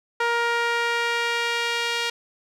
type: tone with band-pass filter sweep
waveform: sawtooth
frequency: 470 Hz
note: A#4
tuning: 14 cents sharp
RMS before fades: -24 dBFS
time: 0.2-2.1 s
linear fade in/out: 5 ms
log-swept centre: 1400 to 3100 Hz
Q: 1.1
effects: none